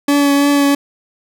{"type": "tone with vibrato", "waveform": "40% pulse", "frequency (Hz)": 284.1, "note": "C#4", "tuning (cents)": 43, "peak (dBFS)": -9, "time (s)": [0.08, 0.75], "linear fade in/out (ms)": 5, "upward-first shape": "triangle", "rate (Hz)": 3, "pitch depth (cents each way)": 19, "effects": []}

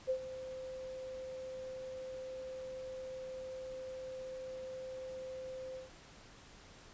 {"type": "tone with ADSR envelope", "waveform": "sine", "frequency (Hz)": 519, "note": "C5", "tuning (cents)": -14, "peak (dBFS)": -29, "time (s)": [0.07, 5.91], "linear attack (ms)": 29, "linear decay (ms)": 83, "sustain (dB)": -13, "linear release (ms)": 150, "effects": ["pink hiss -57 dBFS RMS until 6.93 s", "resampled to 16000 Hz"]}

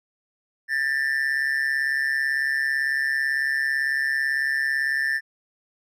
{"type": "tone with amplitude modulation", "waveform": "triangle", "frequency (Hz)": 1779, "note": "A6", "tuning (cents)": 19, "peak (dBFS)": -16, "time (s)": [0.68, 5.21], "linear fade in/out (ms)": 50, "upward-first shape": "sine", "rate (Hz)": 138, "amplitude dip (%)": 75, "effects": []}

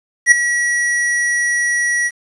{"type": "tone with ADSR envelope", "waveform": "square", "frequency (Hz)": 1925, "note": "B6", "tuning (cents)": -45, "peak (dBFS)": -3, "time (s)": [0.26, 2.11], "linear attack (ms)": 56, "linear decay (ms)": 8, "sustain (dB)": -12, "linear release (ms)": 46, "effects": ["resampled to 24000 Hz", "7-bit"]}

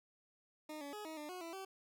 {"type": "tone with pitch steps", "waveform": "20% pulse", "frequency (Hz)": [306.8, 284.3, 420.3, 316.6, 299.2, 364.5, 332.8, 384.2], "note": ["D#4", "C#4", "G#4", "D#4", "D4", "F#4", "E4", "G4"], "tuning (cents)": [-24, 44, 21, 30, 32, -26, 17, -35], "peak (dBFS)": -40, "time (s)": [0.69, 1.65], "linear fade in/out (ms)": 5, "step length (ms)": 120, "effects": []}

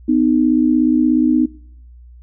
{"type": "tone pair together", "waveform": "sine", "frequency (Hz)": [251.4, 308.2], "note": ["B3", "D#4"], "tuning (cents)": [31, -16], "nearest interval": "major third", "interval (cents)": 353, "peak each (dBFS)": -14, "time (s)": [0.08, 1.46], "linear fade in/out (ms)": 10, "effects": ["noise-tail reverb RT60 0.7 s tail -21 dB re dry", "added 60 Hz sine -38 dBFS peak until 2.22 s"]}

